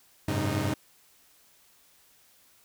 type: tone cluster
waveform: sawtooth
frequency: 94.8 / 105.1 / 134.9 / 308.6 Hz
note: F#2 / G#2 / C#3 / D#4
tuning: +43 / +21 / -47 / -14 cents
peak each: -28 dBFS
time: 0.28-0.74 s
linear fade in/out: 5 ms
effects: white hiss -61 dBFS RMS until 2.64 s